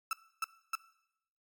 35% pulse tone bursts, 1318.5 Hz, E6, in tune, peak -29 dBFS, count 3, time 0.11-0.753 s, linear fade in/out 2 ms, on 21 ms, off 290 ms, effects noise-tail reverb RT60 0.8 s tail -19 dB re dry + MP3 96 kbps

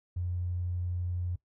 triangle tone, 88.8 Hz, F2, 29 cents sharp, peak -26 dBFS, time 0.16-1.36 s, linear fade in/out 10 ms, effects noise-tail reverb RT60 0.1 s tail -21 dB re dry + tanh soft clip ceiling -28 dBFS

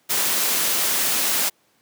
white noise, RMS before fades -21 dBFS, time 0.09-1.5 s, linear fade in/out 20 ms, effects pink hiss -62 dBFS RMS until 1.81 s + high-pass 200 Hz 12 dB/octave

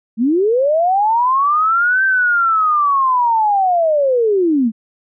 sine linear two-way sweep, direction up then down, 208.8 to 1568 to 208.8 Hz, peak -11 dBFS, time 0.17-4.72 s, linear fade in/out 50 ms, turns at 2.04 s, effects none

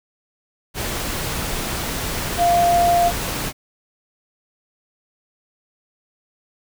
sine tone in noise, 695 Hz, F5, 9 cents flat, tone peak -13 dBFS, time 2.37-3.12 s, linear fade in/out 50 ms, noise pink, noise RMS -25 dBFS, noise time 0.74-3.53 s, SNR +9 dB, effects none

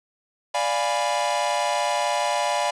45% pulse chord, D diminished seventh, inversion none, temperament equal, 587.3 / 698.5 / 830.6 / 987.8 Hz, D5 / F5 / Ab5 / Cb6, 0 / 0 / 0 / 0 cents, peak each -27 dBFS, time 0.54-2.71 s, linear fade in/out 10 ms, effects resampled to 22050 Hz

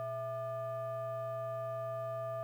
sine tone with frequency modulation, 659.3 Hz, E5, in tune, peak -35 dBFS, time 0-2.43 s, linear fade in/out 0 ms, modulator 539 Hz, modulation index 0.73, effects tanh soft clip ceiling -32 dBFS + 11-bit

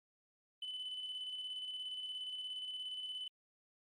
sine tone with tremolo, 3013 Hz, F#7, 31 cents sharp, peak -38 dBFS, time 0.62-3.28 s, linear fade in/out 5 ms, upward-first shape square, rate 17 Hz, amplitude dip 40%, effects tanh soft clip ceiling -38 dBFS + Opus 48 kbps

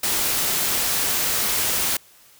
white noise, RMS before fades -22 dBFS, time 0.03-1.97 s, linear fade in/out 5 ms, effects white hiss -52 dBFS RMS until 2.39 s

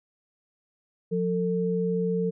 sine tone pair together, 178.22 / 448.3 Hz, F3 / A4, +35 / +32 cents, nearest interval octave + major third, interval 1597 cents, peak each -26 dBFS, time 1.11-2.31 s, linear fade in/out 20 ms, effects none

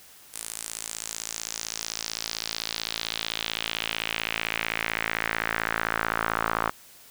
sawtooth tone with band-pass filter sweep, 55.7 Hz, A1, 22 cents sharp, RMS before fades -31 dBFS, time 0.33-6.71 s, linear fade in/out 20 ms, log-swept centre 9600 to 1200 Hz, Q 2.4, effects white hiss -51 dBFS RMS until 7.1 s

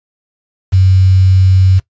sine tone with quantisation, 94 Hz, F#2, 28 cents sharp, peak -5 dBFS, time 0.72-1.8 s, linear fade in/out 20 ms, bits 5, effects noise-tail reverb RT60 0.1 s tail -18 dB re dry + resampled to 16000 Hz

